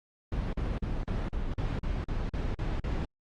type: noise bursts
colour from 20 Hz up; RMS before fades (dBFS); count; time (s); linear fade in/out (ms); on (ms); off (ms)
brown; -31; 11; 0.32-3.05; 2; 210; 42
effects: low-pass 4000 Hz 12 dB/octave + Opus 32 kbps